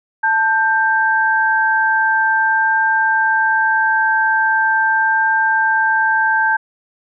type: tone pair together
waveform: sine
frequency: 884 / 1575.1 Hz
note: A5 / G6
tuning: +8 / +8 cents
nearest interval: minor seventh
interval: 1000 cents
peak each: -16 / -14 dBFS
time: 0.23-6.57 s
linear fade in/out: 10 ms
effects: none